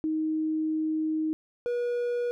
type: tone pair in turn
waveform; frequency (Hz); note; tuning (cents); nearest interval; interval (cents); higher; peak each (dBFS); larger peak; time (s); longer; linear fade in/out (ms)
sine / triangle; 313.5 / 482.9; D#4 / B4; +13 / -39; perfect fifth; 748; second; -25 / -24; second; 0.04-1.33 / 1.66-2.31; first; 0
effects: none